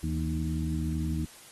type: harmonic tone with a mistuned harmonic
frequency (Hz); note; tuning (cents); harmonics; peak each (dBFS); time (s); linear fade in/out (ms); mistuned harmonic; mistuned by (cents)
77.78; D#2; 0; 1 / 2 / 3 / 4; -31 / -32 / -36 / -36; 0.03-1.25; 5; 2; +58
effects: white hiss -51 dBFS RMS until 1.51 s + AAC 32 kbps